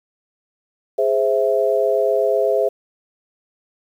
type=chord; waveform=sine; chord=Ab augmented; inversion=none; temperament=equal; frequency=415.3 / 523.3 / 659.3 Hz; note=Ab4 / C5 / E5; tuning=0 / 0 / 0 cents; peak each=-19 dBFS; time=0.98-2.69 s; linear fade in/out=10 ms; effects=8-bit